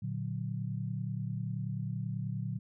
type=chord; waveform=sine; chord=Bb augmented; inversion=none; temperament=equal; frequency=116.54 / 146.83 / 185 Hz; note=Bb2 / D3 / F#3; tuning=0 / 0 / 0 cents; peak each=-36 / -38 / -39 dBFS; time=0.02-2.59 s; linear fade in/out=10 ms; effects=none